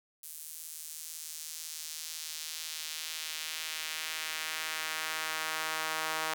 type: tone with high-pass filter sweep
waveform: sawtooth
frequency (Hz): 158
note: D#3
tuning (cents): +27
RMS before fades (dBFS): -38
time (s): 0.23-6.34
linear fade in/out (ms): 5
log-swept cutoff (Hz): 10000 to 970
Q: 0.97
effects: none